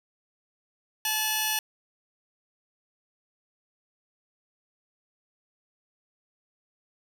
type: tone pair together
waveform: 10% pulse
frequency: 864.9 / 2909 Hz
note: A5 / F#7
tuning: -30 / -30 cents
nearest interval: octave + major sixth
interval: 2100 cents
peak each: -20 dBFS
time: 1.05-1.59 s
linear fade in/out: 2 ms
effects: none